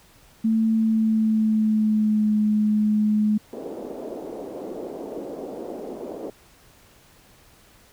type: tone with pitch glide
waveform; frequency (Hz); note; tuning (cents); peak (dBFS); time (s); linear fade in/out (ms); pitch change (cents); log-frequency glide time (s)
sine; 222.4 to 212.2; A3 to G#3; +19 to +38; -17; 0.44-3.38; 10; -81; 0.75-2.36
type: band-pass noise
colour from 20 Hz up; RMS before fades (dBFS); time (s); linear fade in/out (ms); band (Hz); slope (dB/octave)
white; -34; 3.53-6.3; 0; 250 to 540; 24
effects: pink hiss -54 dBFS RMS until 7.92 s